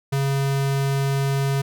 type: tone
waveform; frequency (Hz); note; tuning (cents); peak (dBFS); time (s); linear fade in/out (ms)
square; 137.7; C#3; -11; -20; 0.12-1.62; 10
effects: none